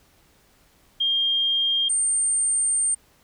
sine tone pair in turn, 3211 / 8747 Hz, G7 / C#9, +41 / -24 cents, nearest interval octave + perfect fourth, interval 1735 cents, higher second, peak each -19 dBFS, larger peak neither, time 1-1.89 / 1.89-2.95 s, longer second, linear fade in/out 10 ms, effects pink hiss -59 dBFS RMS until 3.23 s

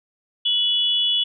sine tone pair together, 2960 / 3401 Hz, F#7 / G#7, 0 / +40 cents, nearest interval major second, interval 240 cents, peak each -20 dBFS, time 0.45-1.24 s, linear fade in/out 10 ms, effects none

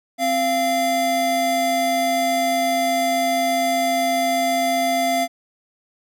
square tone pair together, 261.6 / 689.8 Hz, C4 / F5, 0 / -22 cents, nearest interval octave + perfect fourth, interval 1678 cents, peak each -26 / -19 dBFS, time 0.18-5.28 s, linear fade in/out 50 ms, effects none

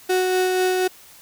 35% pulse tone with tremolo, 369.5 Hz, F#4, 2 cents flat, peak -15 dBFS, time 0.09-0.88 s, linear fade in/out 10 ms, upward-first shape sine, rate 4.1 Hz, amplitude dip 25%, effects white hiss -47 dBFS RMS until 1.21 s

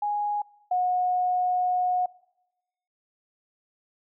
sine tone pair in turn, 828 / 726.9 Hz, G#5 / F#5, -5 / -31 cents, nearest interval major second, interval 226 cents, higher first, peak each -24 / -21 dBFS, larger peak second, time 0.02-0.42 / 0.71-2.06 s, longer second, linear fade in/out 5 ms, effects noise-tail reverb RT60 0.9 s tail -22 dB re dry

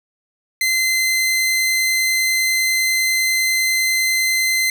sawtooth tone, 2065 Hz, C7, 23 cents flat, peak -12 dBFS, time 0.61-4.7 s, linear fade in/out 2 ms, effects none

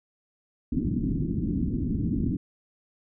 white low-pass noise, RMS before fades -27 dBFS, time 0.72-2.37 s, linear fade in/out 5 ms, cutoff 310 Hz, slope 48 dB/octave, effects none

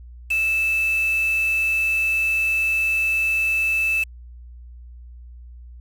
sine tone with quantisation, 2631 Hz, E7, 4 cents flat, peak -18 dBFS, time 0.3-4.04 s, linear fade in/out 10 ms, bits 5, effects added 60 Hz sine -38 dBFS peak until 5.8 s + resampled to 32000 Hz

